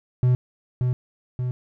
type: tone with echo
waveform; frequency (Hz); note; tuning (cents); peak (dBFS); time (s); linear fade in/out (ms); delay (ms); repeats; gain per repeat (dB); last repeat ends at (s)
triangle; 125.2; B2; +24; -13; 0.23-0.35; 0; 580; 2; -4; 1.51
effects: none